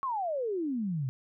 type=exponential sweep; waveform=sine; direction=down; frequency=1126 to 123.47 Hz; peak=-29 dBFS; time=0.03-1.09 s; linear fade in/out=0 ms; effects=none